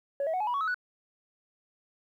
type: tone with pitch steps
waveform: sine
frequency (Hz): 560 / 643.3 / 738.9 / 848.8 / 975 / 1120 / 1286.5 / 1477.8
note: C#5 / E5 / F#5 / G#5 / B5 / C#6 / E6 / F#6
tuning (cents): +18 / -42 / -3 / +38 / -23 / +18 / -43 / -3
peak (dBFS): -25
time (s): 0.2-0.744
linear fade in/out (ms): 2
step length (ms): 68
effects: tanh soft clip ceiling -25 dBFS + 11-bit